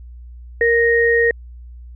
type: tone pair together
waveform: sine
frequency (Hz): 466.2 / 1864.8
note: A#4 / A#6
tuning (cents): 0 / 0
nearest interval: 2 octaves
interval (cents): 2400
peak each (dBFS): -14 / -15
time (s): 0.61-1.31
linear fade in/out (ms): 2
effects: added 60 Hz sine -34 dBFS peak until 1.95 s